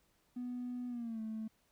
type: tone with pitch glide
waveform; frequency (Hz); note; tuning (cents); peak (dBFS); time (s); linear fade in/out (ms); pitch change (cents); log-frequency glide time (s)
triangle; 246.7 to 219.8; B3 to A3; -2 to -2; -35; 0.36-1.48; 10; -200; 0.88-1.21
effects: tanh soft clip ceiling -35 dBFS + pink hiss -74 dBFS RMS until 1.71 s